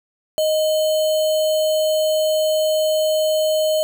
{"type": "tone with sample-and-hold", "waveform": "sine", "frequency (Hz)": 622.3, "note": "D#5", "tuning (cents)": 0, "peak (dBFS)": -15, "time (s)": [0.38, 3.83], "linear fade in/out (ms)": 0, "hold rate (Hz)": 3675, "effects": []}